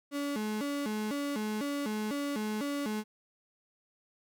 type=tone with vibrato; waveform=35% pulse; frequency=246.9 Hz; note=B3; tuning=in tune; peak=-30 dBFS; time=0.11-3.04 s; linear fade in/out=50 ms; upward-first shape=square; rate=2 Hz; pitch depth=250 cents each way; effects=none